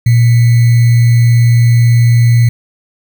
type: tone with sample-and-hold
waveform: sine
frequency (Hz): 118.2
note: A#2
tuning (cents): +24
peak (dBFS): -4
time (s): 0.06-2.49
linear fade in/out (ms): 5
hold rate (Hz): 2100
effects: none